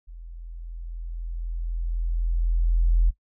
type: tone with level ramp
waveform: sine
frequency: 41.97 Hz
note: E1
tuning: 32 cents sharp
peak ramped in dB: -38 to -14 dBFS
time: 0.07-3.11 s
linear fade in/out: 20 ms
effects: noise-tail reverb RT60 0.1 s tail -18 dB re dry + tanh soft clip ceiling -10 dBFS